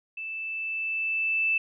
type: tone with level ramp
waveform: sine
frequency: 2640 Hz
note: E7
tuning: 2 cents sharp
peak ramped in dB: -33 to -21 dBFS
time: 0.17-1.58 s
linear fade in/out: 5 ms
effects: none